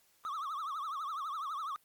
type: tone with vibrato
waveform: triangle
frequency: 1200 Hz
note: D6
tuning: 37 cents sharp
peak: -34 dBFS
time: 0.25-1.76 s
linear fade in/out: 0 ms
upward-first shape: triangle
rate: 12 Hz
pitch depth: 200 cents each way
effects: white hiss -69 dBFS RMS until 1.84 s + Opus 48 kbps